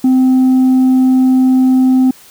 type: tone with tanh clipping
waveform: sine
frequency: 258.5 Hz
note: C4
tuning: 21 cents flat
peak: -7 dBFS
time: 0.04-2.11 s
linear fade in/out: 5 ms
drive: 2 dB
effects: white hiss -41 dBFS RMS until 2.3 s